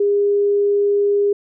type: tone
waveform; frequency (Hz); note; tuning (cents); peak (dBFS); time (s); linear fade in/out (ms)
sine; 406.3; G#4; -38; -13; 0-1.33; 5
effects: none